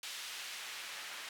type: noise with band-pass filter sweep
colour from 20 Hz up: white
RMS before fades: -45 dBFS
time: 0.03-1.29 s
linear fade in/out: 2 ms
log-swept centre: 3000 to 1800 Hz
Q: 0.85
effects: none